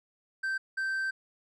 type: tone pair in turn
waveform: triangle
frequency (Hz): 1558 / 1558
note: G6 / G6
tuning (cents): -11 / -11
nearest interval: unison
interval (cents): 0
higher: neither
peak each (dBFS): -27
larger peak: neither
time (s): 0.43-0.58 / 0.77-1.11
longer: second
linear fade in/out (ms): 10
effects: resampled to 24000 Hz